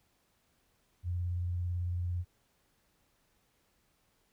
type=tone with vibrato; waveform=sine; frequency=88.2 Hz; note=F2; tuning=18 cents sharp; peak=-31 dBFS; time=1.03-2.25 s; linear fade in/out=50 ms; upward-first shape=sine; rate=18 Hz; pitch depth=19 cents each way; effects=pink hiss -73 dBFS RMS until 4.32 s